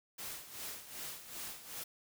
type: noise with tremolo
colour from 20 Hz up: white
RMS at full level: -43 dBFS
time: 0.18-1.84 s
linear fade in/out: 10 ms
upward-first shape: sine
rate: 2.6 Hz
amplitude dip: 70%
effects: none